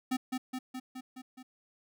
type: tone with echo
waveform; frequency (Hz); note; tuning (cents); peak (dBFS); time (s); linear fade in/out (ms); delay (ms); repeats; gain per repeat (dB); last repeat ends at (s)
square; 256.7; C4; -33; -29; 0.11-0.17; 10; 210; 6; -3; 1.43
effects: none